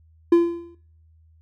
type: tone with exponential decay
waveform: triangle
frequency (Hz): 341.4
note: F4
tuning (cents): -39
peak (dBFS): -7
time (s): 0.32-0.75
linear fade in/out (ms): 5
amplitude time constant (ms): 92
effects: noise-tail reverb RT60 0.6 s tail -18 dB re dry + added 80 Hz sine -52 dBFS peak until 1.41 s